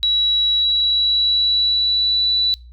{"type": "tone with pitch glide", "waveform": "sine", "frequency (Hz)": [3900, 3957], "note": ["B7", "B7"], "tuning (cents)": [-23, 3], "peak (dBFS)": -14, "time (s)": [0.03, 2.54], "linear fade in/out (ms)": 0, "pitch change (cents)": 26, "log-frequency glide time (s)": [0.55, 2.27], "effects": ["noise-tail reverb RT60 0.3 s tail -23 dB re dry", "added 60 Hz sine -38 dBFS peak until 2.72 s"]}